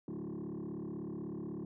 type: tone with frequency modulation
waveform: sine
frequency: 260.1 Hz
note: C4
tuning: 10 cents flat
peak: -36 dBFS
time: 0.08-1.65 s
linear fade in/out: 2 ms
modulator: 36.2 Hz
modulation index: 3.1
effects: tanh soft clip ceiling -38 dBFS